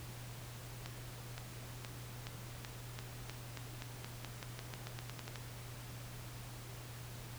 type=accelerating click train; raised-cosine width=0.2 ms; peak=-26 dBFS; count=20; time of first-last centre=0.86-5.358 s; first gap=520 ms; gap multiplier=0.9; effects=added 120 Hz sine -48 dBFS peak until 7.38 s + pink hiss -52 dBFS RMS until 7.38 s